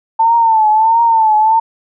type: tone with vibrato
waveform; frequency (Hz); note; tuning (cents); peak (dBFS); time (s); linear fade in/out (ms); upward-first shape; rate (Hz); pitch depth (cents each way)
sine; 892; A5; +23; -7; 0.19-1.6; 10; triangle; 1.5; 87
effects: none